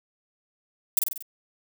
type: noise with echo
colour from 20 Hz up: violet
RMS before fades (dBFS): -19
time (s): 0.97-0.99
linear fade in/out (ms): 2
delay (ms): 47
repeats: 5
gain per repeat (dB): -4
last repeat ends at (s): 1.225
effects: none